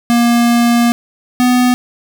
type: tone pair in turn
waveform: square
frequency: 236.9 / 248.6 Hz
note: A#3 / B3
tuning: +28 / +12 cents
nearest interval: minor second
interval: 84 cents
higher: second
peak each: -9 dBFS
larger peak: neither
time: 0.1-0.92 / 1.4-1.74 s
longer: first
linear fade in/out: 0 ms
effects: none